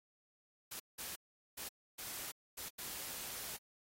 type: noise bursts at uneven times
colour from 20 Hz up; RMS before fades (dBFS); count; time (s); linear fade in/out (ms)
white; -45; 6; 0.71-0.8 / 0.98-1.16 / 1.57-1.69 / 1.98-2.32 / 2.57-2.69 / 2.78-3.57; 10
effects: AAC 48 kbps